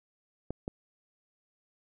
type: clicks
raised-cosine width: 2 ms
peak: -21 dBFS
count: 2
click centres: 0.506 / 0.679 s
effects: none